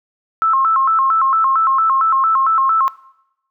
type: tone with vibrato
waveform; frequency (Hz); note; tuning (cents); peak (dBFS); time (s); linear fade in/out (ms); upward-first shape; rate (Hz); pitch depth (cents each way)
sine; 1188; D6; +20; -11; 0.42-2.88; 0; square; 4.4; 180
effects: noise-tail reverb RT60 0.8 s tail -20 dB re dry